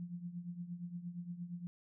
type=tone with tremolo; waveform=sine; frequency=174.61 Hz; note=F3; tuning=in tune; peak=-38 dBFS; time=0-1.67 s; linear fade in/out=0 ms; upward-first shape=triangle; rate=8.6 Hz; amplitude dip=80%; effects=none